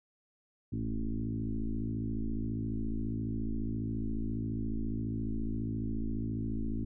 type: tone with frequency modulation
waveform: sine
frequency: 109.8 Hz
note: A2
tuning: 3 cents flat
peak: -31 dBFS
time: 0.72-6.85 s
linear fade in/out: 10 ms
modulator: 54.5 Hz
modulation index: 3.5
effects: none